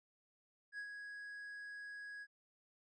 triangle tone with ADSR envelope, 1661.2 Hz, G#6, in tune, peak -40 dBFS, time 0.72-2.27 s, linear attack 64 ms, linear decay 78 ms, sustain -5 dB, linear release 49 ms, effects resampled to 22050 Hz

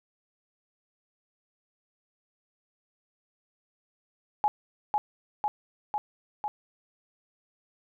sine tone with echo, 839 Hz, G#5, 17 cents sharp, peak -20 dBFS, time 4.44-4.48 s, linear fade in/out 0 ms, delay 500 ms, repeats 4, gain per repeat -2 dB, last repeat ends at 6.48 s, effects none

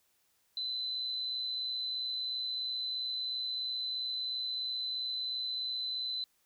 sine tone with amplitude modulation, 4026 Hz, B7, 33 cents sharp, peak -31 dBFS, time 0.57-6.24 s, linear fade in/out 2 ms, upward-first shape sine, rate 123 Hz, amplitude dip 50%, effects white hiss -73 dBFS RMS until 6.45 s

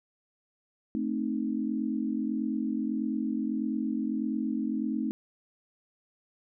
sine chord, A diminished, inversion none, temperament equal with one note detuned, 220 / 261.6 / 309.9 Hz, A3 / C4 / Eb4, 0 / 0 / -7 cents, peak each -31 / -32 / -33 dBFS, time 0.95-5.11 s, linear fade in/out 0 ms, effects none

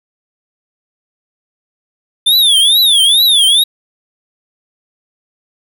square tone with vibrato, 3520 Hz, A7, in tune, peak -7 dBFS, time 2.26-3.64 s, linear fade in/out 10 ms, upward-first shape triangle, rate 2.3 Hz, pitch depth 230 cents each way, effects none

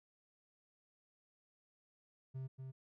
triangle tone with echo, 131.8 Hz, C3, 13 cents sharp, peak -39 dBFS, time 2.34-2.48 s, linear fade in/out 20 ms, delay 240 ms, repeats 1, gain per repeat -4 dB, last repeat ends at 2.72 s, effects none

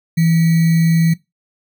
sine tone with sample-and-hold, 164.81 Hz, E3, in tune, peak -10 dBFS, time 0.17-1.14 s, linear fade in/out 10 ms, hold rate 2100 Hz, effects noise-tail reverb RT60 0.2 s tail -20 dB re dry

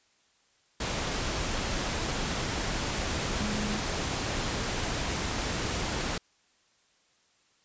sine tone in noise, 210 Hz, G#3, 19 cents sharp, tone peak -32 dBFS, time 3.4-3.79 s, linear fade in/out 5 ms, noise pink, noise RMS -31 dBFS, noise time 0.8-6.18 s, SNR -4 dB, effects white hiss -67 dBFS RMS until 7.64 s + resampled to 16000 Hz

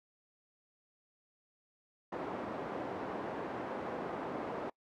pink band-pass noise, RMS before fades -40 dBFS, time 2.12-4.7 s, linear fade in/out 5 ms, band 280 to 980 Hz, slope 12 dB/octave, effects noise-tail reverb RT60 0.1 s tail -25 dB re dry

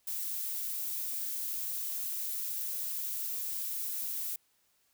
violet noise, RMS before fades -36 dBFS, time 0.07-4.36 s, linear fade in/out 5 ms, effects white hiss -72 dBFS RMS until 4.93 s

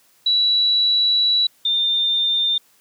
sine tone pair in turn, 3928 / 3605 Hz, B7 / A7, -10 / +41 cents, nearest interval minor second, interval 149 cents, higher first, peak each -14 / -16 dBFS, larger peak first, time 0.26-1.47 / 1.65-2.58 s, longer first, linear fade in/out 5 ms, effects white hiss -57 dBFS RMS until 2.8 s + high-pass 80 Hz 12 dB/octave

